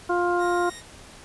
harmonic tone, 351.8 Hz, F4, 13 cents sharp, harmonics 1 / 2 / 3 / 4, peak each -23 / -26 / -28 / -29 dBFS, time 0.09-0.7 s, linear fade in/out 10 ms
10% pulse tone, 1864.7 Hz, A#6, in tune, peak -30 dBFS, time 0.38-0.83 s, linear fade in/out 50 ms
effects pink hiss -46 dBFS RMS until 1.24 s + resampled to 24000 Hz

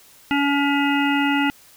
harmonic tone, 283.2 Hz, C#4, 37 cents sharp, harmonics 1 / 3 / 5 / 7 / 9 / 10, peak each -19 / -24 / -26 / -27 / -29 / -29 dBFS, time 0.31-1.5 s, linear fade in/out 0 ms, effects white hiss -50 dBFS RMS until 1.76 s

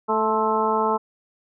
harmonic tone with a mistuned harmonic, 219.2 Hz, A3, 6 cents flat, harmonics 1 / 2 / 3 / 4 / 5 / 6, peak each -29 / -24 / -29 / -23 / -25 / -28 dBFS, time 0.08-0.98 s, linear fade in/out 20 ms, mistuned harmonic 5, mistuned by -56 cents, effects none

